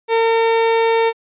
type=tone; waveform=30% pulse; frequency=454.9 Hz; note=A#4; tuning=42 cents flat; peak=-10 dBFS; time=0.08-1.13 s; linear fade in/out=50 ms; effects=resampled to 8000 Hz